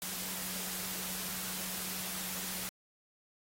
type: tone in noise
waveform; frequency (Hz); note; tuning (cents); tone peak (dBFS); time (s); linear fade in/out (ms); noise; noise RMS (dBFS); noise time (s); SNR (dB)
sine; 185.3; F#3; +3; -49; 0.02-2.69; 0; white; -39; 0.02-2.69; -13
effects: AAC 48 kbps